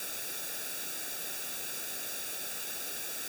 white noise with comb filter, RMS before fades -38 dBFS, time 0-3.28 s, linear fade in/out 2 ms, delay 0.96 ms, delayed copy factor -0.75, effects none

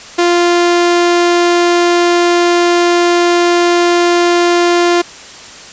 sawtooth tone, 348.1 Hz, F4, 6 cents flat, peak -4 dBFS, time 0.18-5.02 s, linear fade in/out 10 ms, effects white hiss -32 dBFS RMS until 5.72 s + resampled to 16000 Hz

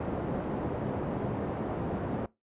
pink band-pass noise, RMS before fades -33 dBFS, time 0-2.26 s, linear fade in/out 5 ms, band 110 to 710 Hz, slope 12 dB/octave, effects noise-tail reverb RT60 0.2 s tail -21 dB re dry + resampled to 8000 Hz

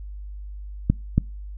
clicks, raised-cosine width 5 ms, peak -4 dBFS, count 2, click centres 0.9 / 1.18 s, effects noise-tail reverb RT60 0.3 s tail -25 dB re dry + added 50 Hz sine -33 dBFS peak until 1.57 s

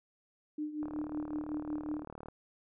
sine tone with tremolo, 302.1 Hz, D4, 49 cents sharp, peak -32 dBFS, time 0.58-2.04 s, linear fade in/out 5 ms, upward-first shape triangle, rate 5.4 Hz, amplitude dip 75%
click train, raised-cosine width 1 ms, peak -31 dBFS, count 56, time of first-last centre 0.83-2.285 s, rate 37.8 Hz
effects none

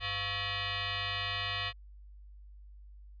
sine tone with frequency modulation, 506 Hz, B4, 42 cents sharp, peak -32 dBFS, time 0-1.73 s, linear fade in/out 50 ms, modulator 605 Hz, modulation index 5.8, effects added 50 Hz sine -49 dBFS peak until 3.2 s + resampled to 11025 Hz

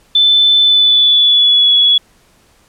sine tone with pitch glide, 3520 to 3379 Hz, A7 to G#7, 0 to +29 cents, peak -6 dBFS, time 0.15-1.98 s, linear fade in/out 5 ms, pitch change -71 cents, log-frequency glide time 0.62-1.73 s, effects pink hiss -51 dBFS RMS until 2.68 s + low-pass 12000 Hz 12 dB/octave

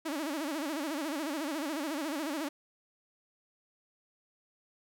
sawtooth tone with vibrato, 300 Hz, D4, 37 cents sharp, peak -29 dBFS, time 0.05-2.49 s, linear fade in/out 10 ms, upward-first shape sine, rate 14 Hz, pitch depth 160 cents each way, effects none

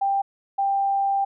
sine tone pair in turn, 790 / 790 Hz, G5 / G5, +13 / +13 cents, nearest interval unison, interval 0 cents, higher neither, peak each -19 dBFS, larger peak neither, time 0.01-0.22 / 0.58-1.25 s, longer second, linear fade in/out 10 ms, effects none

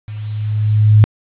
sine tone with level ramp, 106.5 Hz, G#2, 44 cents sharp, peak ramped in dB -25 to -3 dBFS, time 0.08-1.04 s, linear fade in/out 0 ms, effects resampled to 8000 Hz + 7-bit

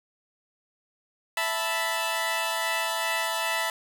15% pulse chord, E suspended fourth, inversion none, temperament equal, 659.3 / 880 / 987.8 Hz, E5 / A5 / B5, 0 / 0 / 0 cents, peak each -24 dBFS, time 1.37-3.7 s, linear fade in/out 2 ms, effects none

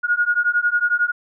sine beating tone pair, 1433 / 1444 Hz, F6 / F#6, +44 / -43 cents, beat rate 11 Hz, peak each -19 dBFS, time 0.03-1.12 s, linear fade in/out 20 ms, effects none

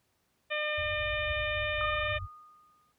harmonic tone, 603 Hz, D5, 46 cents sharp, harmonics 1 / 2 / 3 / 4 / 5 / 6, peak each -34 / -40 / -35 / -35 / -41 / -42 dBFS, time 0.5-2.19 s, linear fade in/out 20 ms
pink low-pass noise, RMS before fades -37 dBFS, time 0.77-2.27 s, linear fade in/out 20 ms, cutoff 110 Hz, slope 96 dB/octave
sine tone with exponential decay, 1229 Hz, D#6, 22 cents flat, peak -29 dBFS, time 1.81-2.92 s, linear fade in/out 1 ms, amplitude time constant 240 ms
effects pink hiss -74 dBFS RMS until 2.98 s + high-pass 60 Hz 12 dB/octave

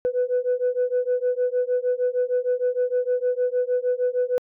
sine beating tone pair, 493.9 / 500.4 Hz, B4 / B4, 0 / +23 cents, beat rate 6.5 Hz, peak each -22 dBFS, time 0.05-4.38 s, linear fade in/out 0 ms, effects tanh soft clip ceiling -15 dBFS

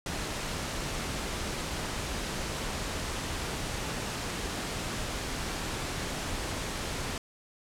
pink noise, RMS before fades -34 dBFS, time 0.06-7.18 s, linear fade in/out 2 ms, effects low-pass 9000 Hz 12 dB/octave

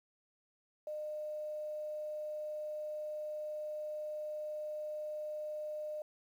sine tone, 607 Hz, D#5, 43 cents flat, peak -38 dBFS, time 0.87-6.02 s, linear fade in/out 2 ms, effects 11-bit

